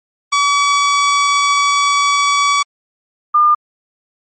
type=tone pair in turn; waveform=sawtooth / sine; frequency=1140 / 1205.4 Hz; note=C#6 / D6; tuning=+48 / +45 cents; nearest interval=minor second; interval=97 cents; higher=second; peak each=-7 dBFS; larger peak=neither; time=0.32-2.63 / 3.34-3.55 s; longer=first; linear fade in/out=10 ms; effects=MP3 32 kbps